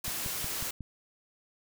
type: noise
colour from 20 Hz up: white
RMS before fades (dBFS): -35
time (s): 0.04-0.71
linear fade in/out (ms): 5
type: click train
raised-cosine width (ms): 5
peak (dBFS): -27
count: 5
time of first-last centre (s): 0.08-0.807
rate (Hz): 5.5
effects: none